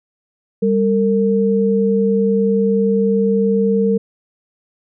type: tone pair together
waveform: sine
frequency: 198.21 / 455.1 Hz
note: G3 / A#4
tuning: +19 / -42 cents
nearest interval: octave + major second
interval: 1439 cents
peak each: -15 dBFS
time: 0.62-3.98 s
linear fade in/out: 10 ms
effects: none